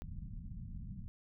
pink low-pass noise, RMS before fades -45 dBFS, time 0.02-1.08 s, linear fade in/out 0 ms, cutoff 210 Hz, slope 48 dB/octave, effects none

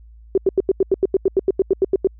sine tone bursts, 383.6 Hz, G4, 37 cents flat, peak -11 dBFS, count 16, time 0.35-2.072 s, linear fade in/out 2 ms, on 27 ms, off 86 ms, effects added 56 Hz sine -41 dBFS peak until 2.19 s

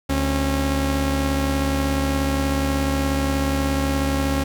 sawtooth tone pair together, 72.14 / 271.9 Hz, D2 / C#4, -30 / -33 cents, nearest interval octave + major seventh, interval 2297 cents, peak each -18 dBFS, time 0.09-4.44 s, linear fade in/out 10 ms, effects none

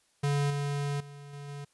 square tone with level steps, 143 Hz, D3, 46 cents flat, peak -26 / -30 / -45 / -41 / -39 dBFS, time 0.23-1.65 s, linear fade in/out 10 ms, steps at 0.5 / 1 / 1.33 / 1.48 s, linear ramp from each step 5 ms, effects white hiss -69 dBFS RMS until 1.73 s + resampled to 24000 Hz

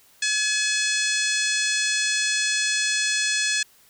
harmonic tone, 850 Hz, G#5, 40 cents sharp, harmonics 2 / 3 / 4 / 5 / 6 / 7 / 8 / 9 / 10, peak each -26 / -28 / -29 / -30 / -31 / -31 / -32 / -33 / -33 dBFS, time 0.22-3.63 s, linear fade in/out 5 ms, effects white hiss -56 dBFS RMS until 3.89 s

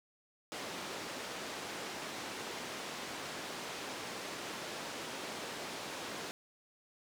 pink band-pass noise, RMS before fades -43 dBFS, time 0.52-6.31 s, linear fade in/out 0 ms, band 260 to 6800 Hz, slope 12 dB/octave, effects none

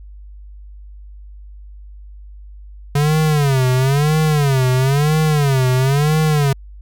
square tone with vibrato, 141.3 Hz, C#3, 34 cents sharp, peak -13 dBFS, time 2.95-6.53 s, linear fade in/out 5 ms, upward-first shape sine, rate 1 Hz, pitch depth 180 cents each way, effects added 50 Hz sine -34 dBFS peak until 6.81 s

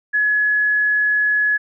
sine tone, 1694 Hz, G#6, 34 cents sharp, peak -14 dBFS, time 0.13-1.58 s, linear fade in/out 20 ms, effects none

